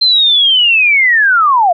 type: linear sweep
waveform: sine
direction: down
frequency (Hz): 4160 to 657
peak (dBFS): -6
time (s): 0.01-1.73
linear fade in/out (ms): 10
effects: none